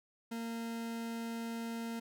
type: tone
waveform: 40% pulse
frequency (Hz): 230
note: A#3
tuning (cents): -23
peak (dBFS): -37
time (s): 0.31-2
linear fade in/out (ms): 10
effects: none